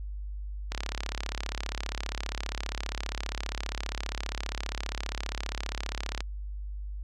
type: click train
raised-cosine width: 0.2 ms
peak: -15 dBFS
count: 193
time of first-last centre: 0.72-6.206 s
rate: 35 Hz
effects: added 50 Hz sine -34 dBFS peak until 7.03 s